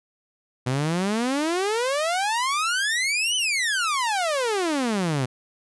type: exponential two-way sweep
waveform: sawtooth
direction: up then down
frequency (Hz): 122.4 to 3067 to 122.4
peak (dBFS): -18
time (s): 0.66-5.26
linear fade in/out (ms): 10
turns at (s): 3.36
effects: resampled to 24000 Hz